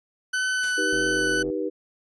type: tone with vibrato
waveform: 40% pulse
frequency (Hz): 1505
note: F#6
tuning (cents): +29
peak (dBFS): -22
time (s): 0.33-1.43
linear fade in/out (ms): 10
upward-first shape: sine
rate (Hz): 1.8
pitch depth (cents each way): 11
type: noise with exponential decay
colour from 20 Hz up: white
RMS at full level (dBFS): -37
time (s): 0.63-1.01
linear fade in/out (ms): 5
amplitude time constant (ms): 82
type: chord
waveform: sine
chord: Eb augmented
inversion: none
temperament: just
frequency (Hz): 311.1 / 388.9 / 486.1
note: Eb4 / G4 / B4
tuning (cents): 0 / -14 / -28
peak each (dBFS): -29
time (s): 0.77-1.7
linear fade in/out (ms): 20
type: click train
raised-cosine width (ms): 2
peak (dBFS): -25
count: 51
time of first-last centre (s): 0.93-1.5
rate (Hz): 87.7
effects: resampled to 22050 Hz